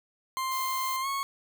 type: tone with pitch glide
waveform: 40% pulse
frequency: 1050 to 1100.3 Hz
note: C6 to C#6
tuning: +6 to -13 cents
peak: -28 dBFS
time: 0.37-1.23 s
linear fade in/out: 0 ms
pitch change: +81 cents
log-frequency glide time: 1.01-1.07 s
type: noise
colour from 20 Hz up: violet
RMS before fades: -38 dBFS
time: 0.51-0.97 s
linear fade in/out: 10 ms
effects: none